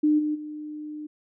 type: tone with level steps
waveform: sine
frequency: 302 Hz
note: D4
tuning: 48 cents sharp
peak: -17 / -23 / -33 dBFS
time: 0.03-1.07 s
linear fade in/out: 10 ms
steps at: 0.18 / 0.34 s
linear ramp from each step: 20 ms
effects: none